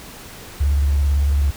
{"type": "tone with vibrato", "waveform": "sine", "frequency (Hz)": 71, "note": "C#2", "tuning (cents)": 42, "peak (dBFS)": -13, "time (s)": [0.6, 1.51], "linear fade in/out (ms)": 10, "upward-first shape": "square", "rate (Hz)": 18, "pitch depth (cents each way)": 61, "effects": ["tanh soft clip ceiling -9 dBFS", "pink hiss -38 dBFS RMS until 1.56 s"]}